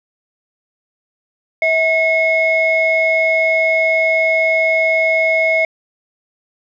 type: tone pair together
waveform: sine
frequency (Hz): 647 / 2176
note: E5 / C#7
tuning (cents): -32 / -33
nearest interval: octave + major sixth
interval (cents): 2099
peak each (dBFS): -14 / -13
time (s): 1.62-5.65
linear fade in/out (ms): 2
effects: tanh soft clip ceiling -5 dBFS